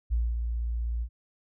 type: tone with ADSR envelope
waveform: sine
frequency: 58 Hz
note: A#1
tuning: 8 cents flat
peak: -22 dBFS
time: 0.1-1.09 s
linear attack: 27 ms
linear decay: 220 ms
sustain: -5 dB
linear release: 69 ms
effects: none